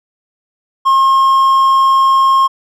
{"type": "tone", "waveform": "triangle", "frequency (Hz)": 1073, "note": "C6", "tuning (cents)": 43, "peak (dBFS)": -5, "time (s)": [0.85, 2.48], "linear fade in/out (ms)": 20, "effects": []}